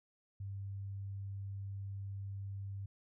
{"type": "tone", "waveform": "sine", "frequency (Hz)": 98.6, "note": "G2", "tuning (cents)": 11, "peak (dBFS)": -40, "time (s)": [0.4, 2.86], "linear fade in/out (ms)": 5, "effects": []}